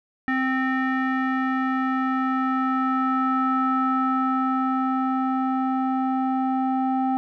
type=tone with low-pass filter sweep; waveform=square; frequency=261.6 Hz; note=C4; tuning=in tune; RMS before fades=-23 dBFS; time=0.28-7.17 s; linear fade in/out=0 ms; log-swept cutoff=1800 to 950 Hz; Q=5.4; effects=none